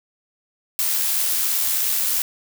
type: noise with amplitude modulation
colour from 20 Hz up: blue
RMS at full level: -20 dBFS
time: 0.79-2.22 s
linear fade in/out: 0 ms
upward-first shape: sine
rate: 82.9 Hz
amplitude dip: 25%
effects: none